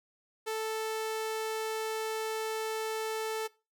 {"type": "tone", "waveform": "sawtooth", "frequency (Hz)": 440, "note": "A4", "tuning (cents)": 0, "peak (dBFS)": -28, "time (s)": [0.46, 3.48], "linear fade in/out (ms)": 20, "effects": ["noise-tail reverb RT60 0.3 s tail -21 dB re dry"]}